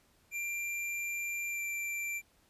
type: tone with pitch glide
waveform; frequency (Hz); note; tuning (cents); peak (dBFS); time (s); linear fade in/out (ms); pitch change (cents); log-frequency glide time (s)
square; 2372 to 2353; D7 to D7; +17 to +3; -35; 0.31-2.22; 50; -14; 1.49-1.61
effects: pink hiss -68 dBFS RMS until 2.49 s + resampled to 32000 Hz